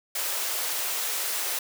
white high-pass noise, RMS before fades -29 dBFS, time 0.15-1.59 s, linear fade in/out 5 ms, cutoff 400 Hz, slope 24 dB/octave, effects none

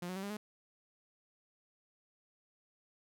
sawtooth tone with pitch steps, 176.1 / 184.22 / 192.71 / 201.6 / 210.9 Hz, F3 / F#3 / G3 / G3 / G#3, +15 / -7 / -29 / +49 / +27 cents, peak -35 dBFS, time 0.02-0.37 s, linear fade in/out 5 ms, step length 70 ms, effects none

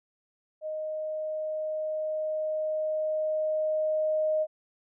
sine tone with level ramp, 621 Hz, D#5, 3 cents flat, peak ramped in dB -31 to -23 dBFS, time 0.61-4.47 s, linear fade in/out 50 ms, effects none

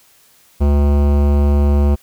sine tone with hard clipping, 71.8 Hz, D2, 39 cents flat, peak -12 dBFS, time 0.6-1.96 s, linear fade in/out 20 ms, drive 18 dB, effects white hiss -51 dBFS RMS until 2.02 s

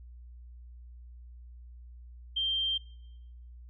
sine tone, 3160 Hz, G7, 13 cents sharp, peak -27 dBFS, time 2.36-2.78 s, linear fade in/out 10 ms, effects noise-tail reverb RT60 0.9 s tail -23 dB re dry + added 60 Hz sine -46 dBFS peak until 3.69 s

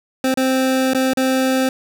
25% pulse tone with dropouts, 261.6 Hz, C4, in tune, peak -11 dBFS, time 0.24-1.69 s, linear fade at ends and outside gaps 2 ms, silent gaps 0.341-0.373 / 0.935-0.947 / 1.135-1.172 s, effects none

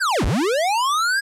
square linear two-way sweep, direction down then up, 1661.2 to 32.7 to 1661.2 Hz, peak -18 dBFS, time 0-1.21 s, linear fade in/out 20 ms, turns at 0.25 s, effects low-pass 10000 Hz 12 dB/octave

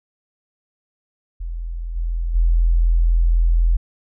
sine tone with level steps, 42 Hz, E1, 33 cents sharp, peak -24 / -19 / -12 dBFS, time 1.4-3.77 s, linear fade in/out 10 ms, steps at 1.95 / 2.34 s, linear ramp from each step 20 ms, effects none

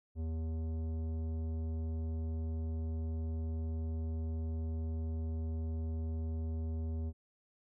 sine tone with tanh clipping, 80.4 Hz, E2, 43 cents flat, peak -36 dBFS, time 0.15-7.13 s, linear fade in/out 50 ms, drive 13 dB, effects none

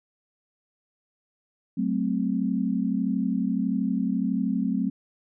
sine chord, F# diminished, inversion none, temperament equal with one note detuned, 187.8 / 220 / 261.6 Hz, F#3 / A3 / C4, +26 / 0 / 0 cents, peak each -27 dBFS, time 1.77-4.9 s, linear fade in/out 10 ms, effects none

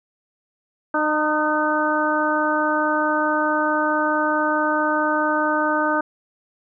harmonic tone with a mistuned harmonic, 304.1 Hz, D#4, 40 cents flat, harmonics 1 / 2 / 3 / 4 / 5, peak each -24 / -24 / -24 / -24 / -24 dBFS, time 0.94-6.01 s, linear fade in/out 5 ms, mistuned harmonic 4, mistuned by +25 cents, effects none

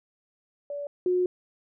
sine tone pair in turn, 575 / 362.2 Hz, D5 / F#4, -37 / -37 cents, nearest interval minor sixth, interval 800 cents, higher first, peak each -31 / -21 dBFS, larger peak second, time 0.7-0.87 / 1.06-1.26 s, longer second, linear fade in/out 2 ms, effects none

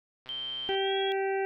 click train, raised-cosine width 0.3 ms, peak -33 dBFS, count 64, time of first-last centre 0.26-0.748 s, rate 129 Hz
sine tone with pitch glide, 3136 to 3303 Hz, G7 to G#7, 0 to -10 cents, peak -33 dBFS, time 0.29-1.12 s, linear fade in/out 0 ms, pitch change +90 cents, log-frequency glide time 0.76-0.94 s
harmonic tone, 388.6 Hz, G4, 15 cents flat, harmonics 1 / 2 / 4 / 5 / 6 / 7, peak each -28 / -33 / -39 / -42 / -44 / -46 dBFS, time 0.69-1.45 s, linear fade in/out 0 ms
effects none

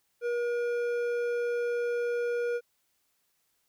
triangle tone with hard clipping, 478.4 Hz, A#4, 45 cents sharp, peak -29 dBFS, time 0.21-2.61 s, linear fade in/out 50 ms, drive 12 dB, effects white hiss -74 dBFS RMS until 3.68 s

